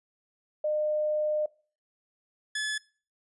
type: tone pair in turn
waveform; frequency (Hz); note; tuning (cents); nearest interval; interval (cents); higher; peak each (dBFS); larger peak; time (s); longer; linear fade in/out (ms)
sine / sawtooth; 607 / 1716.9; D#5 / A6; -43 / -43; octave + tritone; 1800; second; -25; neither; 0.64-1.46 / 2.55-2.78; first; 5
effects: noise-tail reverb RT60 0.4 s tail -22 dB re dry + resampled to 24000 Hz